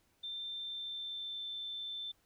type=tone with pitch glide; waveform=sine; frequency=3575 to 3544 Hz; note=A7 to A7; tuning=+27 to +12 cents; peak=-39 dBFS; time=0.23-2.12 s; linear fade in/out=10 ms; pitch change=-15 cents; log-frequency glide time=0.55-1.47 s; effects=pink hiss -73 dBFS RMS until 2.25 s